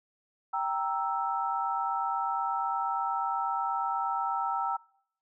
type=chord; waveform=sine; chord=E diminished; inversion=first; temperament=equal; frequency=784 / 932.3 / 1318.5 Hz; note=G5 / Bb5 / E6; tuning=0 / 0 / 0 cents; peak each=-32 dBFS; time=0.53-4.77 s; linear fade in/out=10 ms; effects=noise-tail reverb RT60 0.7 s tail -25 dB re dry